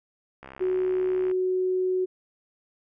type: click train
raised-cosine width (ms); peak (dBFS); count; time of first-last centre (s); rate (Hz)
0.5; -27; 60; 0.43-1.313; 66.8
type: tone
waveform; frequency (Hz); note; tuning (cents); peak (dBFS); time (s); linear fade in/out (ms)
sine; 370; F#4; 0; -22; 0.6-2.06; 20
effects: none